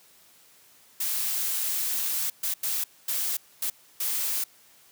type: noise bursts at uneven times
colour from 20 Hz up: blue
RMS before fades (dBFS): -28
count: 6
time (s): 1-2.3 / 2.43-2.54 / 2.63-2.84 / 3.08-3.37 / 3.62-3.7 / 4-4.44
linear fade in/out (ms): 5
effects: white hiss -57 dBFS RMS until 4.91 s + high-pass 80 Hz 12 dB/octave